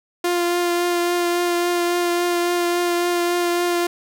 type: tone with vibrato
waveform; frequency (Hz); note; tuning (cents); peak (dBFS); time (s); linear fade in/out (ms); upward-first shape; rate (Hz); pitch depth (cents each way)
sawtooth; 349.2; F4; 0; -14; 0.24-3.87; 5; triangle; 3.6; 16
effects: none